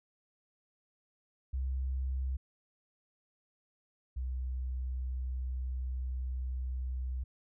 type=tone pair in turn; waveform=sine; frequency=65.41 / 63.58 Hz; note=C2 / C2; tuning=0 / -49 cents; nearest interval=unison; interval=49 cents; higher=first; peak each=-31 / -33 dBFS; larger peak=first; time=1.53-2.37 / 4.16-7.24 s; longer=second; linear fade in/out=10 ms; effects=none